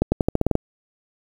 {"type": "accelerating click train", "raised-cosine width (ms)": 2, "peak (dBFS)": -4, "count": 9, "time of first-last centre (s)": [0.02, 0.554], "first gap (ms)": 100, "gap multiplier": 0.88, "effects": ["7-bit"]}